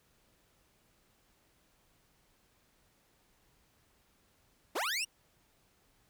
20% pulse linear sweep, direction up, 246.9 to 2895 Hz, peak -27 dBFS, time 4.75-5.05 s, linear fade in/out 10 ms, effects pink hiss -70 dBFS RMS until 6.09 s

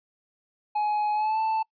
triangle tone with pitch glide, 841 to 881.8 Hz, G#5 to A5, +22 to +4 cents, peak -21 dBFS, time 0.75-1.63 s, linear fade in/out 10 ms, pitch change +82 cents, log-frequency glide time 1.13-1.39 s, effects noise-tail reverb RT60 0.1 s tail -24 dB re dry + resampled to 11025 Hz

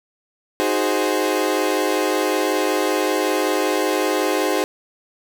30% pulse chord, Ab dominant seventh, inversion second, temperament equal, 311.1 / 370 / 415.3 / 523.3 Hz, Eb4 / Gb4 / Ab4 / C5, 0 / 0 / 0 / 0 cents, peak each -21 dBFS, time 0.6-4.64 s, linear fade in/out 0 ms, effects none

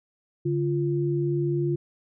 sine tone pair together, 143.72 / 346.8 Hz, D3 / F4, -37 / -12 cents, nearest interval octave + minor third, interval 1525 cents, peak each -25 dBFS, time 0.45-1.76 s, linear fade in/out 10 ms, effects none

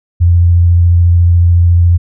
sine tone with vibrato, 86.5 Hz, F2, 16 cents flat, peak -4 dBFS, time 0.2-1.98 s, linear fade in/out 20 ms, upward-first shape triangle, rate 14 Hz, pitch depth 20 cents each way, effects none

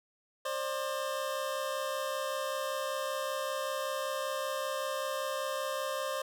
25% pulse tone pair together, 532.8 / 598 Hz, C5 / D5, +31 / +31 cents, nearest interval major second, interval 200 cents, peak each -31 / -33 dBFS, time 0.45-6.22 s, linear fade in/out 5 ms, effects none

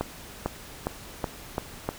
accelerating click train, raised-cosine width 1 ms, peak -12 dBFS, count 6, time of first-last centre 0.01-1.89 s, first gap 450 ms, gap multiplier 0.91, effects pink hiss -44 dBFS RMS until 1.98 s

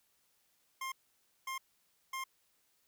25% pulse tone bursts, 1060 Hz, C6, 22 cents sharp, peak -34 dBFS, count 3, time 0.81-2.24 s, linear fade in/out 5 ms, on 110 ms, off 550 ms, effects white hiss -74 dBFS RMS until 2.87 s

